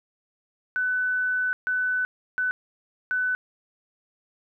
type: tone bursts at uneven times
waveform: sine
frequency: 1500 Hz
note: F#6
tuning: 23 cents sharp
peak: -22 dBFS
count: 4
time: 0.76-1.53 / 1.67-2.05 / 2.38-2.51 / 3.11-3.35 s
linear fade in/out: 0 ms
effects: none